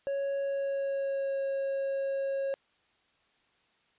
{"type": "tone with pitch glide", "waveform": "triangle", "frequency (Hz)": [554.4, 546.1], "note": ["C#5", "C#5"], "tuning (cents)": [0, -26], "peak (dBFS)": -27, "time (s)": [0.07, 2.54], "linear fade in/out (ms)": 0, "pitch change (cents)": -26, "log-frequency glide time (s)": [0.4, 1.41], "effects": ["white hiss -69 dBFS RMS until 3.98 s", "resampled to 8000 Hz"]}